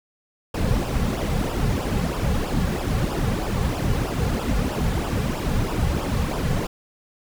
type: noise with flanger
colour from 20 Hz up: brown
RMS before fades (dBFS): -23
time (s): 0.54-6.67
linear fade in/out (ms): 5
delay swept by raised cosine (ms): 0.47 to 3.27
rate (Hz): 3.1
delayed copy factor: -0.75
effects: none